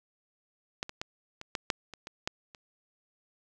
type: clicks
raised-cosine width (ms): 0.2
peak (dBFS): -15 / -23 / -17 / -24 / -14 / -9 / -26 / -24 / -13 / -30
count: 10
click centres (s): 0.829 / 0.894 / 1.015 / 1.414 / 1.552 / 1.702 / 1.937 / 2.071 / 2.275 / 2.548
effects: none